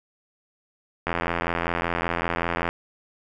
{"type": "click train", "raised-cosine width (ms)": 0.5, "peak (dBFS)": -9, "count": 139, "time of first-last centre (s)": [1.07, 2.69], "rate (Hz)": 85.2, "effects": []}